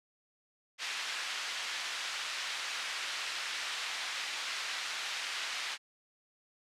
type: band-pass noise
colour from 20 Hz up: pink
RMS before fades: -38 dBFS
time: 0.78-5.78 s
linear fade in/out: 50 ms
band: 1700 to 4800 Hz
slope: 12 dB/octave
effects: low-pass 11000 Hz 12 dB/octave